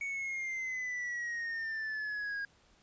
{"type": "exponential sweep", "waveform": "triangle", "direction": "down", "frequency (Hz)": [2238, 1626], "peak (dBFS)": -33, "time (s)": [0.01, 2.45], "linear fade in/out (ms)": 2, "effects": ["pink hiss -66 dBFS RMS until 2.82 s", "resampled to 16000 Hz"]}